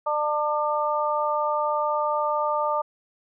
harmonic tone, 299.3 Hz, D4, 33 cents sharp, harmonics 2 / 3 / 4, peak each -26 / -26 / -26 dBFS, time 0.06-2.82 s, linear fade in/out 10 ms, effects none

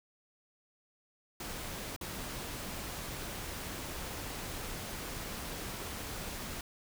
pink noise with dropouts, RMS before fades -41 dBFS, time 1.4-6.61 s, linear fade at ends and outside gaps 2 ms, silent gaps 1.963-2.011 s, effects none

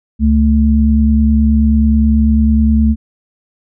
sine tone pair together, 70.3 / 220.2 Hz, C#2 / A3, +25 / +2 cents, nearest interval octave + minor sixth, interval 1977 cents, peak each -10 dBFS, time 0.19-2.96 s, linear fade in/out 50 ms, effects none

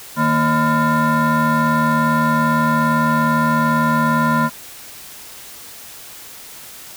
sine tone with frequency modulation, 622.3 Hz, D#5, in tune, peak -11 dBFS, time 0.16-4.5 s, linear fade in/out 50 ms, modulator 389 Hz, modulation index 2.1, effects tanh soft clip ceiling -11 dBFS + white hiss -37 dBFS RMS until 6.96 s

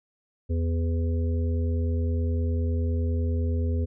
harmonic tone with a mistuned harmonic, 82.9 Hz, E2, 10 cents sharp, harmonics 1 / 3 / 5 / 6, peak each -23 / -33 / -37 / -39 dBFS, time 0.49-3.86 s, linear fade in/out 20 ms, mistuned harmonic 6, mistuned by +24 cents, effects none

